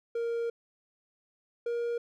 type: tone pair in turn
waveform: triangle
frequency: 466.2 / 472.2 Hz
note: A#4 / A#4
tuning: 0 / +22 cents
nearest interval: unison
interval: 22 cents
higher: second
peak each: -27 dBFS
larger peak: neither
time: 0.15-0.5 / 1.66-1.98 s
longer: first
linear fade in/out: 5 ms
effects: none